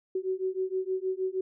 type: beating tone pair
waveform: sine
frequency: 372.7 / 379.1 Hz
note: F#4 / F#4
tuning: +13 / +42 cents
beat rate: 6.4 Hz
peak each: -31 dBFS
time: 0.15-1.41 s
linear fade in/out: 5 ms
effects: none